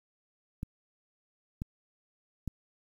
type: clicks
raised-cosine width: 5 ms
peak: -22 dBFS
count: 3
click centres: 0.631 / 1.619 / 2.477 s
effects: 9-bit